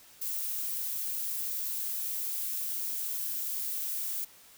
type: noise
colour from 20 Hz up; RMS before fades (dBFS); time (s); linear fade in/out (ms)
violet; -34; 0.21-4.25; 10
effects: white hiss -56 dBFS RMS until 4.57 s